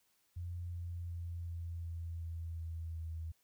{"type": "tone with pitch steps", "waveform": "sine", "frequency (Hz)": [87.31, 86.41, 85.51, 84.63, 83.75, 82.89, 82.03, 81.18], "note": ["F2", "F2", "F2", "E2", "E2", "E2", "E2", "E2"], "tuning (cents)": [0, -18, -36, 46, 28, 10, -8, -26], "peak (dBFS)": -39, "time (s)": [0.36, 3.32], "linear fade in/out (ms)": 10, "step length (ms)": 370, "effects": ["white hiss -75 dBFS RMS until 3.43 s"]}